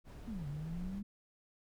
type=noise; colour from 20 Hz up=brown; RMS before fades=-47 dBFS; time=0.04-1.03 s; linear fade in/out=50 ms
type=exponential two-way sweep; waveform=sine; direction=down then up; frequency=246.8 to 140 to 206.5 Hz; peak=-39 dBFS; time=0.27-1.03 s; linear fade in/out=10 ms; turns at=0.47 s
effects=none